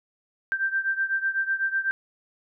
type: beating tone pair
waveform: sine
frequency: 1568 / 1576 Hz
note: G6 / G6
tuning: 0 / +9 cents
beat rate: 8 Hz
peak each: -25 / -28 dBFS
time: 0.52-1.91 s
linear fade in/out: 0 ms
effects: none